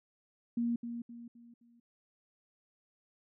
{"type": "tone with echo", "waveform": "sine", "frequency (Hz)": 235.8, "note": "A#3", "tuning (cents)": 20, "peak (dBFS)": -29, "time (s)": [0.57, 0.76], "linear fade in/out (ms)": 5, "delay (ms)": 260, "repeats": 4, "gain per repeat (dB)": -8, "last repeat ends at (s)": 1.8, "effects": []}